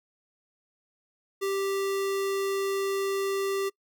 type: tone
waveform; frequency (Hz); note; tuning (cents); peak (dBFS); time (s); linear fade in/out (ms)
square; 392; G4; 0; -27; 1.41-3.7; 20
effects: noise-tail reverb RT60 0.1 s tail -24 dB re dry